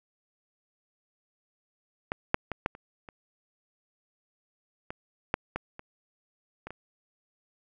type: clicks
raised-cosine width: 0.5 ms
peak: -14 / -6 / -17 / -11 / -30 / -29 / -21 / -9 / -16 / -26 / -24 / -25 dBFS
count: 12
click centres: 2.119 / 2.344 / 2.517 / 2.661 / 2.751 / 3.088 / 4.905 / 5.341 / 5.56 / 5.794 / 6.67 / 6.706 s
effects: none